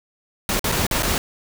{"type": "noise with dropouts", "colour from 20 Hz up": "pink", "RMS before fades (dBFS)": -21, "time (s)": [0.49, 1.18], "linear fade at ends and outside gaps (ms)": 1, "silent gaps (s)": [[0.594, 0.642], [0.717, 0.721], [0.867, 0.911], [1.024, 1.031]], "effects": []}